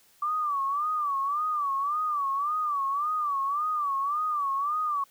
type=tone with vibrato; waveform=sine; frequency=1165 Hz; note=D6; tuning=14 cents flat; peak=-25 dBFS; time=0.22-5.04 s; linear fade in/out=5 ms; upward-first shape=sine; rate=1.8 Hz; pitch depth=120 cents each way; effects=white hiss -61 dBFS RMS until 5.1 s